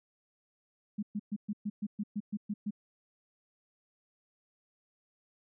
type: tone bursts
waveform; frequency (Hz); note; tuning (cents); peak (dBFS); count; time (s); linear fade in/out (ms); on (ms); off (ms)
sine; 207.7; G#3; 0; -31; 11; 0.98-2.708; 10; 48; 120
effects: none